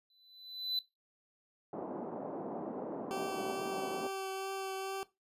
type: tone with exponential growth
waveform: triangle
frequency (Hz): 4004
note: B7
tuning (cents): +23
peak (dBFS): -28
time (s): 0.1-0.79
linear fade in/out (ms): 2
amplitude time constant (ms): 150
type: band-pass noise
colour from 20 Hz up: pink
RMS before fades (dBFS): -41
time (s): 1.73-4.07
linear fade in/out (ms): 2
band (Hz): 220 to 820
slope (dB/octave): 24
type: tone with vibrato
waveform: 20% pulse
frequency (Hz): 385.4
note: G4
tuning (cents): -29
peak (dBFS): -32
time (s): 3.11-5.03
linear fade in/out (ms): 0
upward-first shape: triangle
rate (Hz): 2.3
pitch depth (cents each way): 12
effects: noise-tail reverb RT60 0.2 s tail -17 dB re dry + resampled to 32000 Hz